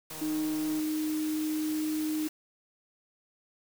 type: noise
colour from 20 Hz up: white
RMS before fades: -42 dBFS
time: 0.1-2.29 s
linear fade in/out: 5 ms
type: click train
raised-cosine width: 1 ms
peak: -34 dBFS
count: 108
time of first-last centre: 0.11-0.796 s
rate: 156 Hz
type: tone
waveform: sine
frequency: 309.1 Hz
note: D#4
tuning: 11 cents flat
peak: -28 dBFS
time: 0.21-2.28 s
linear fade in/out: 10 ms
effects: none